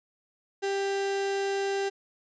35% pulse tone, 394.4 Hz, G4, 11 cents sharp, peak -25 dBFS, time 0.62-1.9 s, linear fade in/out 20 ms, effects resampled to 16000 Hz

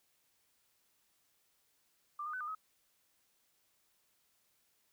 sine tone with pitch steps, 1185 / 1225 / 1508 / 1210 / 1274 Hz, D6 / D#6 / F#6 / D#6 / D#6, +15 / -27 / +32 / -49 / +41 cents, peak -38 dBFS, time 2.19-2.55 s, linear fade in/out 5 ms, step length 72 ms, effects white hiss -75 dBFS RMS until 4.92 s

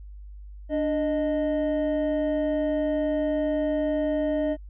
triangle tone pair together, 293.7 / 618.2 Hz, D4 / D#5, 0 / -11 cents, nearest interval octave + minor second, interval 1289 cents, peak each -24 / -23 dBFS, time 0.69-4.57 s, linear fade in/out 50 ms, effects added 50 Hz sine -39 dBFS peak until 4.69 s + resampled to 8000 Hz

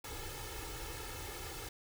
pink noise with comb filter, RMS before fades -44 dBFS, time 0.04-1.69 s, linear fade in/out 5 ms, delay 2.3 ms, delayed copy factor +1, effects none

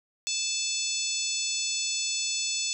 harmonic tone with a mistuned harmonic, 875 Hz, A5, 10 cents flat, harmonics 3 / 4 / 5 / 6 / 7 / 8 / 9, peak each -35 / -35 / -35 / -35 / -35 / -35 / -35 dBFS, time 0.27-2.73 s, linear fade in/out 0 ms, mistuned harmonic 8, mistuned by -19 cents, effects none

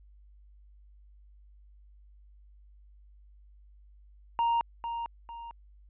triangle tone with echo, 932.3 Hz, A#5, in tune, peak -22 dBFS, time 4.39-4.61 s, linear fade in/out 0 ms, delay 450 ms, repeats 2, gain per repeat -8 dB, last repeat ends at 5.51 s, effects added 50 Hz sine -53 dBFS peak until 5.89 s + resampled to 8000 Hz

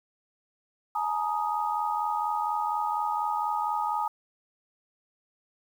sine chord, Ab suspended second, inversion none, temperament equal with one note detuned, 848.1 / 932.3 / 1244.5 Hz, Ab5 / Bb5 / Eb6, +36 / 0 / 0 cents, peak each -29 / -31 / -31 dBFS, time 0.95-4.08 s, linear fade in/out 5 ms, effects 9-bit

